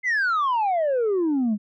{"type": "exponential sweep", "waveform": "sine", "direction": "down", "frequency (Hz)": [2103, 199.1], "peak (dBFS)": -17, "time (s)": [0.03, 1.58], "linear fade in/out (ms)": 50, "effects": ["tanh soft clip ceiling -18 dBFS"]}